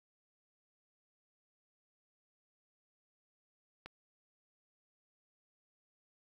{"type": "click", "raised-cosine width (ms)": 0.3, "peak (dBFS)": -30, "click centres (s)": 3.86, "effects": ["10-bit"]}